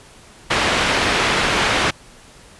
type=low-pass noise; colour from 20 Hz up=white; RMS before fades=-18 dBFS; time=0.5-1.91 s; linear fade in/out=10 ms; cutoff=2600 Hz; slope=12 dB/octave; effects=pink hiss -45 dBFS RMS until 2.59 s + resampled to 24000 Hz